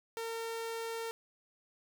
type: tone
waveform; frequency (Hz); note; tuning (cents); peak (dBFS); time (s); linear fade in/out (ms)
sawtooth; 456.1; A#4; -38; -33; 0.17-1.11; 0
effects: none